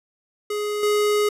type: tone with level steps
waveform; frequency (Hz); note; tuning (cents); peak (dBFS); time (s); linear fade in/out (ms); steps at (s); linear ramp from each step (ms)
square; 417.4; G#4; +9; -24 / -18; 0.5-1.29; 5; 0.83; 2
effects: resampled to 32000 Hz